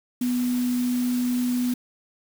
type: tone in noise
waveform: sine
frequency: 246.9 Hz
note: B3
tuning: in tune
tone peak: -21 dBFS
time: 0.21-1.74 s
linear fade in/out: 5 ms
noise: white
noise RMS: -38 dBFS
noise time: 0.21-1.74 s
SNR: +14 dB
effects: none